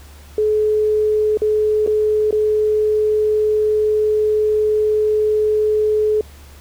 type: tone with dropouts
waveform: sine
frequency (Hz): 427.2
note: G#4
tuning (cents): +49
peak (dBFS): -13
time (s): 0.38-6.21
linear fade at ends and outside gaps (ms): 2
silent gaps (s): 1.373-1.418 / 1.864-1.874 / 2.309-2.326
effects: added 72 Hz sine -39 dBFS peak until 6.6 s + pink hiss -46 dBFS RMS until 6.6 s